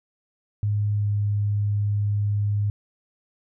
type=tone with pitch glide; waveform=sine; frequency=103.83 to 102.99 Hz; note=G#2 to G#2; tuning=0 to -14 cents; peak=-20 dBFS; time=0.63-2.7 s; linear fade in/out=0 ms; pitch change=-14 cents; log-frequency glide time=0.94-1.07 s; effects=none